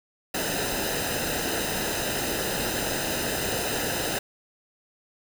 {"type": "noise with comb filter", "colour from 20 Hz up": "pink", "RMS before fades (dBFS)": -28, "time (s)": [0.34, 4.19], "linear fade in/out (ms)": 5, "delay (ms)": 0.89, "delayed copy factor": -0.7, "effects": []}